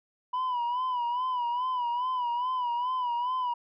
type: tone with vibrato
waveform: sine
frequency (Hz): 986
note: B5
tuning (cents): -3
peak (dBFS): -24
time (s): 0.33-3.54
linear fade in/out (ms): 10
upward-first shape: sine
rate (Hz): 2.4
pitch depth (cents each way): 71
effects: tanh soft clip ceiling -26 dBFS